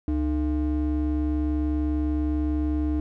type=ring-modulated tone; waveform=triangle; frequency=187.5 Hz; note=F#3; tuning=23 cents sharp; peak=-17 dBFS; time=0.08-3 s; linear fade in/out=0 ms; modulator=117 Hz; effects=none